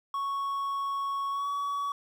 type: tone with pitch glide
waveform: triangle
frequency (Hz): 1108.7 to 1132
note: C#6 to C#6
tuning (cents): 0 to +36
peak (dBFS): -27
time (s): 0.14-1.92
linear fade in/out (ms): 2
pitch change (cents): +36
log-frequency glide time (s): 1.31-1.48
effects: 10-bit